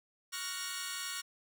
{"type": "chord", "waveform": "10% pulse", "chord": "Gb major seventh", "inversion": "second", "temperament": "equal with one note detuned", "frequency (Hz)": [1117.7, 1396.9, 1480, 1864.7], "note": ["Db6", "F6", "Gb6", "Bb6"], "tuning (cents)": [14, 0, 0, 0], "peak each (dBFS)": [-35, -36, -35, -33], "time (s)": [0.32, 1.22], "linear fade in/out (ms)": 20, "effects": []}